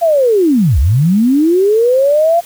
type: linear two-way sweep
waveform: sine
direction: down then up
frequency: 697 to 58.27 to 697 Hz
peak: -7 dBFS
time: 0.01-2.41 s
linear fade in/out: 20 ms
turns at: 0.79 s
effects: white hiss -37 dBFS RMS until 2.45 s